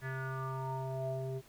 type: tone with low-pass filter sweep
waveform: square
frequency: 132.1 Hz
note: C3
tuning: 17 cents sharp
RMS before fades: -38 dBFS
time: 0.01-1.42 s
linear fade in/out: 50 ms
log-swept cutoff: 1800 to 480 Hz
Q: 6.6
effects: pink hiss -61 dBFS RMS until 1.48 s